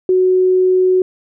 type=tone; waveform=sine; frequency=370 Hz; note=F#4; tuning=in tune; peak=-9 dBFS; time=0.09-1.02 s; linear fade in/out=2 ms; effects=none